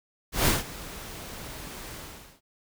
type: noise with ADSR envelope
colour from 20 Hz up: pink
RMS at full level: -21 dBFS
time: 0.32-2.41 s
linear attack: 150 ms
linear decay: 160 ms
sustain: -19 dB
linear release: 450 ms
effects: none